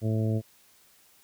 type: harmonic tone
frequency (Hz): 110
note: A2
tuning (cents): 0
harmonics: 1 / 2 / 3 / 4 / 5 / 6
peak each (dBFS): -25 / -31 / -35 / -37 / -39 / -41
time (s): 0.01-0.42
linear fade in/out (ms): 50
effects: white hiss -60 dBFS RMS until 1.23 s